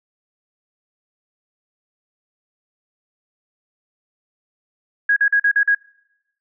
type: tone bursts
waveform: sine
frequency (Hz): 1650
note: G#6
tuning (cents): -12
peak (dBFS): -12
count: 6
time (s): 5.09-5.749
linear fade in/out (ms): 5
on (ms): 74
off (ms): 43
effects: noise-tail reverb RT60 1.0 s tail -26 dB re dry